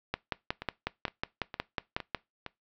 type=two click trains; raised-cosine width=0.3 ms; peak=-13 / -21 dBFS; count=12 / 5; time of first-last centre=0.14-2.147 / 0.62-2.463 s; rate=5.48 / 2.17 Hz; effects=noise-tail reverb RT60 0.2 s tail -22 dB re dry + low-pass 5000 Hz 12 dB/octave